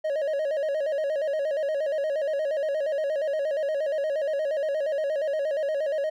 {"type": "tone with vibrato", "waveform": "triangle", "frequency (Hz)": 590, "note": "D5", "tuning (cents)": 8, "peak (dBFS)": -22, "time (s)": [0.04, 6.1], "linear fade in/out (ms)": 10, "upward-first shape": "square", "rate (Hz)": 8.5, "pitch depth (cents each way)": 98, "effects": []}